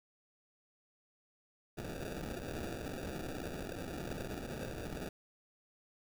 blue noise with sample-and-hold, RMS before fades -42 dBFS, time 1.77-5.09 s, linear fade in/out 5 ms, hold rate 1050 Hz, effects none

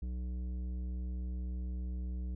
triangle tone with tanh clipping, 61.74 Hz, B1, in tune, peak -37 dBFS, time 0.02-2.35 s, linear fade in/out 5 ms, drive 15 dB, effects none

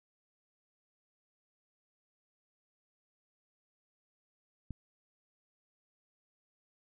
click, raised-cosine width 5 ms, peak -28 dBFS, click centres 4.707 s, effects none

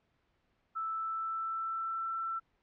sine tone with pitch glide, 1318.5 to 1338.5 Hz, E6 to E6, 0 to +26 cents, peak -33 dBFS, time 0.75-2.4 s, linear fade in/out 20 ms, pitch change +26 cents, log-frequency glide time 0.93-2.1 s, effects pink hiss -75 dBFS RMS until 2.62 s + low-pass 3000 Hz 12 dB/octave

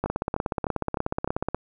two click trains, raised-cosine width 1 ms, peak -11 / -13 dBFS, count 26 / 5, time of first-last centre 0.04-1.546 / 0.06-1.276 s, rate 16.6 / 3.29 Hz, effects none

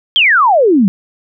sine exponential sweep, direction down, 3322 to 180.6 Hz, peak -6 dBFS, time 0.16-0.88 s, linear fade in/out 0 ms, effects none

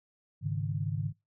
sine chord, Ab suspended fourth, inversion none, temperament equal with one note detuned, 103.41 / 138.59 / 155.56 Hz, Ab2 / Db3 / Eb3, -7 / 0 / 0 cents, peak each -34 dBFS, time 0.41-1.13 s, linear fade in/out 50 ms, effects noise-tail reverb RT60 0.2 s tail -20 dB re dry

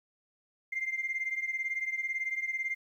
sine beating tone pair, 2093 / 2111 Hz, C7 / C7, 0 / +15 cents, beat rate 18 Hz, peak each -32 / -35 dBFS, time 0.72-2.75 s, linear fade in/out 10 ms, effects tanh soft clip ceiling -25 dBFS + 11-bit

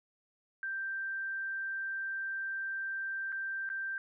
sine tone with dropouts, 1570 Hz, G6, 2 cents sharp, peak -34 dBFS, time 0.63-3.98 s, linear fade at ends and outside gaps 1 ms, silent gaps 3.321-3.325 / 3.691-3.7 s, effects none

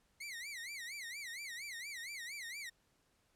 sawtooth tone with vibrato, 2078 Hz, C7, 12 cents flat, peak -40 dBFS, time 0.2-2.7 s, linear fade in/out 10 ms, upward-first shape sine, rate 4.3 Hz, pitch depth 220 cents each way, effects pink hiss -75 dBFS RMS until 3.35 s + low-pass 12000 Hz 12 dB/octave

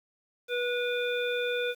harmonic tone with a mistuned harmonic, 487.3 Hz, B4, 23 cents flat, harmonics 1 / 3 / 5 / 7, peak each -29 / -34 / -36 / -37 dBFS, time 0.48-1.75 s, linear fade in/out 50 ms, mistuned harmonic 7, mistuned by +62 cents, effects 9-bit

